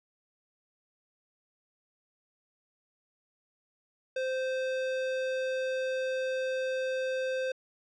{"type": "tone", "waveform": "square", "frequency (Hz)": 520, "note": "C5", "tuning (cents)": -11, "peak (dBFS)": -30, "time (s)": [4.16, 7.52], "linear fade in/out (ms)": 5, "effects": ["low-pass 4000 Hz 12 dB/octave"]}